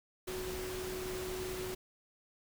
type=tone in noise; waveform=sine; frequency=370 Hz; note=F#4; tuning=in tune; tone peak=-39 dBFS; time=0.27-1.75 s; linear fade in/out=10 ms; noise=pink; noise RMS=-43 dBFS; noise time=0.27-1.75 s; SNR=+1 dB; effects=none